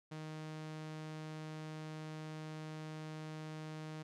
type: tone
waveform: sawtooth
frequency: 155.8 Hz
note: D#3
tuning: 3 cents sharp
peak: -40 dBFS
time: 0.11-4.03 s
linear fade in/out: 10 ms
effects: low-pass 7000 Hz 12 dB/octave